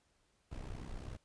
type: noise with amplitude modulation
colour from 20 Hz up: brown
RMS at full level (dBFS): -41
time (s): 0.51-1.17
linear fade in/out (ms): 10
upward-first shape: sine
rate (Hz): 63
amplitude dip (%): 75
effects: pink hiss -75 dBFS RMS until 1.24 s + resampled to 22050 Hz